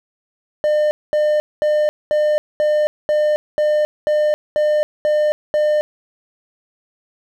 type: tone bursts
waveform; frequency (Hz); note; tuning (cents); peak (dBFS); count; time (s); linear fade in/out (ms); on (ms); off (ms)
triangle; 603; D5; +46; -11; 11; 0.64-5.81; 0; 270; 220
effects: none